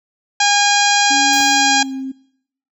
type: harmonic tone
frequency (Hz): 815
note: G#5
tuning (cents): -33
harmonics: 1 / 2 / 3 / 4 / 5 / 6 / 7 / 8 / 9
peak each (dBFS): -15 / -18 / -20 / -21 / -22 / -23 / -23 / -24 / -25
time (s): 0.4-1.83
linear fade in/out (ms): 5
type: tone with pitch glide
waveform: sine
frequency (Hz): 280.5 to 265.4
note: C#4 to C4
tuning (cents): +21 to +25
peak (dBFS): -22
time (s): 1.1-2.12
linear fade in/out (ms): 10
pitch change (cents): -96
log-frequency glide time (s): 1.54-1.93
type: noise with exponential decay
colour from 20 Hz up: white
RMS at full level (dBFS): -31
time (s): 1.33-2.02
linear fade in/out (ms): 0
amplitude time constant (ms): 150
type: click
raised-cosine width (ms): 1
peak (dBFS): -19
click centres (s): 1.405
effects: noise-tail reverb RT60 0.7 s tail -22 dB re dry